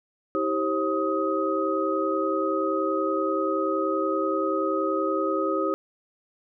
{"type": "tone cluster", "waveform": "sine", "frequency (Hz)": [319.8, 390.3, 536, 1258], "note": ["D#4", "G4", "C5", "D#6"], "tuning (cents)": [48, -8, 42, 19], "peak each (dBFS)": -28, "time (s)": [0.35, 5.74], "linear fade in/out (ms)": 0, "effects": []}